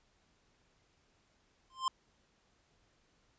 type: tone with exponential growth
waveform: square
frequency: 1046.5 Hz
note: C6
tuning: in tune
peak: -27 dBFS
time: 1.7-1.88 s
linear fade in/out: 2 ms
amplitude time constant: 37 ms
effects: pink hiss -72 dBFS RMS until 3.38 s + resampled to 16000 Hz